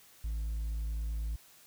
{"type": "tone with hard clipping", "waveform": "sine", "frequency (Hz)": 54.8, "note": "A1", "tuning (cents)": -6, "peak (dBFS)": -33, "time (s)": [0.24, 1.36], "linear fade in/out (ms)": 5, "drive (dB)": 2, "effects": ["white hiss -59 dBFS RMS until 1.66 s"]}